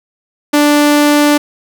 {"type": "tone", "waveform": "sawtooth", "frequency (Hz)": 293.7, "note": "D4", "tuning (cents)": 0, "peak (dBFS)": -3, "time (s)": [0.53, 1.38], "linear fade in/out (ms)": 10, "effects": []}